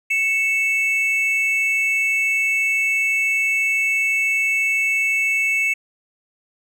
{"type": "tone pair together", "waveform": "triangle", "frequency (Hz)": [2217, 2640], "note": ["C#7", "E7"], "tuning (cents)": [0, 2], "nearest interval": "minor third", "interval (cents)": 302, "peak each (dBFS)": -18, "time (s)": [0.1, 5.74], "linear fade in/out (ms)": 10, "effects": []}